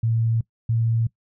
sine tone pair in turn, 114 / 114.4 Hz, A#2 / A#2, -38 / -32 cents, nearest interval unison, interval 6 cents, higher second, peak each -18 dBFS, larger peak neither, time 0.03-0.41 / 0.69-1.07 s, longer neither, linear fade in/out 5 ms, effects noise-tail reverb RT60 0.1 s tail -21 dB re dry

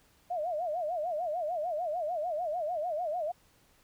sine tone with vibrato, 659.3 Hz, E5, in tune, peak -30 dBFS, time 0.3-3.32 s, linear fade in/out 10 ms, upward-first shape sine, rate 6.7 Hz, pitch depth 180 cents each way, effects pink hiss -65 dBFS RMS until 3.83 s

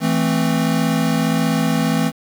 square chord, A minor, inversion second, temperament equal, 164.81 / 220 / 261.6 Hz, E3 / A3 / C4, 0 / 0 / 0 cents, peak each -20 / -21 / -21 dBFS, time 0-2.12 s, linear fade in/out 50 ms, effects 7-bit

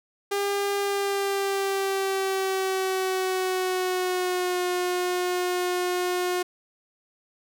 sawtooth tone with pitch glide, 401.6 to 359.9 Hz, G4 to F#4, +42 to -48 cents, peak -20 dBFS, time 0.31-6.43 s, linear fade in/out 10 ms, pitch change -190 cents, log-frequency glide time 0.79-4.62 s, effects none

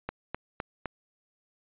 click train, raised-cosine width 0.5 ms, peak -17 dBFS, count 4, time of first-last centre 0.09-0.857 s, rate 3.91 Hz, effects resampled to 8000 Hz

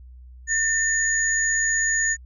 sine tone pair together, 1804 / 6789 Hz, A6 / G#8, +43 / +37 cents, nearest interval octave + major seventh, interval 2294 cents, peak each -21 / -23 dBFS, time 0.47-2.17 s, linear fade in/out 50 ms, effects added 62 Hz sine -41 dBFS peak until 2.25 s

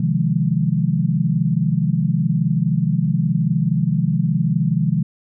sine chord, F minor seventh, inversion second, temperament equal, 130.81 / 155.56 / 174.61 / 207.7 Hz, C3 / Eb3 / F3 / Ab3, 0 / 0 / 0 / 0 cents, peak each -22 / -19 / -20 / -24 dBFS, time 0-5.03 s, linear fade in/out 5 ms, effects none

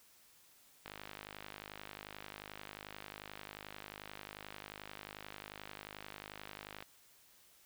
click train, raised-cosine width 0.3 ms, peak -29 dBFS, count 307, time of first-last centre 0.86-6.825 s, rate 51.3 Hz, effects white hiss -65 dBFS RMS until 7.65 s

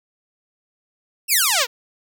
5% pulse exponential sweep, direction down, 2815 to 440 Hz, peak -4 dBFS, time 1.28-1.67 s, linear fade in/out 50 ms, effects none

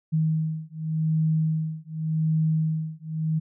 sine beating tone pair, 157.7 / 158.57 Hz, D#3 / D#3, +24 / +33 cents, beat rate 0.87 Hz, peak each -25 dBFS, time 0.12-3.4 s, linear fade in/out 20 ms, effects none

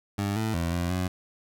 20% pulse tone with pitch steps, 100.8 / 110.3 / 84.3 / 86.9 / 91.4 Hz, G2 / A2 / E2 / F2 / F#2, +49 / +5 / +39 / -8 / -21 cents, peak -21 dBFS, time 0.18-1.08 s, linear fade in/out 5 ms, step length 180 ms, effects none

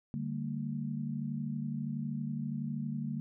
sine chord, G minor, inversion second, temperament equal with one note detuned, 146.83 / 196 / 228.3 Hz, D3 / G3 / Bb3, 0 / 0 / -36 cents, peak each -37 / -40 / -37 dBFS, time 0.14-3.2 s, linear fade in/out 0 ms, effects none

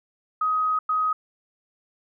sine tone bursts at uneven times, 1259 Hz, D#6, 20 cents sharp, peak -20 dBFS, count 2, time 0.41-0.79 / 0.89-1.13 s, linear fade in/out 5 ms, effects none

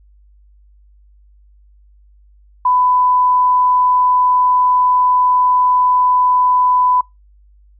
sine tone, 999 Hz, B5, 20 cents sharp, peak -10 dBFS, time 2.65-7.01 s, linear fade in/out 5 ms, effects noise-tail reverb RT60 0.2 s tail -24 dB re dry + added 50 Hz sine -45 dBFS peak until 7.79 s

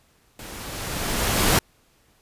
pink noise with level ramp, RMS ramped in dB -39 to -17 dBFS, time 0.39-1.59 s, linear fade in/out 2 ms, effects pink hiss -61 dBFS RMS until 2.21 s + resampled to 32000 Hz

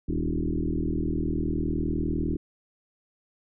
sine tone with frequency modulation, 174.61 Hz, F3, in tune, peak -24 dBFS, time 0.08-2.37 s, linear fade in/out 10 ms, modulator 39.9 Hz, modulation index 4.5, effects none

